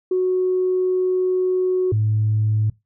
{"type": "tone pair in turn", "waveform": "sine", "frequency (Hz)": [368.8, 107.51], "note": ["F#4", "A2"], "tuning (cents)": [-6, -40], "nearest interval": "octave + major sixth", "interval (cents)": 2134, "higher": "first", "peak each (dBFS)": -15, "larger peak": "neither", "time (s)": [[0.11, 1.92], [1.92, 2.7]], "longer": "first", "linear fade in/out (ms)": 5, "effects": ["noise-tail reverb RT60 0.2 s tail -22 dB re dry", "tanh soft clip ceiling -11 dBFS"]}